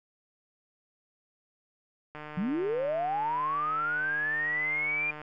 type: click train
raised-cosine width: 0.5 ms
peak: -27 dBFS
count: 464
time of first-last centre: 2.15-5.216 s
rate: 151 Hz
type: linear sweep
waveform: sine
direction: up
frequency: 165.7 to 2418 Hz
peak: -27 dBFS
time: 2.37-5.11 s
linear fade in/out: 5 ms
effects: none